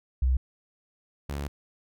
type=tone pair in turn; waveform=sine / sawtooth; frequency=64.1 / 71.18 Hz; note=C2 / C#2; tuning=-35 / +46 cents; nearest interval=major second; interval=181 cents; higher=second; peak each=-20 / -27 dBFS; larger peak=first; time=0.22-0.37 / 1.29-1.48 s; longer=second; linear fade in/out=5 ms; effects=none